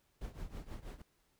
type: noise with tremolo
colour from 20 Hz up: brown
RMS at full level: -42 dBFS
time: 0.21-1.02 s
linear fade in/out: 5 ms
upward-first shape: triangle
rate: 6.2 Hz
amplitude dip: 90%
effects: pink hiss -75 dBFS RMS until 1.39 s